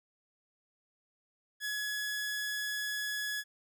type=tone; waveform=sawtooth; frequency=1690 Hz; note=G#6; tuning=30 cents sharp; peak=-30 dBFS; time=1.6-3.44 s; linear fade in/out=50 ms; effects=none